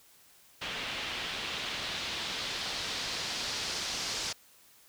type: noise with low-pass filter sweep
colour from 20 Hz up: white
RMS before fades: -36 dBFS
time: 0.61-4.33 s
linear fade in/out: 10 ms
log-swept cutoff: 3000 to 5400 Hz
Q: 1.7
effects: white hiss -60 dBFS RMS until 4.88 s